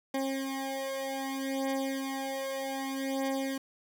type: beating tone pair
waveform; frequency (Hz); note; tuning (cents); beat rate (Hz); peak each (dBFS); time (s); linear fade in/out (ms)
20% pulse; 269.2 / 269.84; C4 / C#4; +49 / -46; 0.64; -29 / -31; 0.14-3.58; 5
effects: none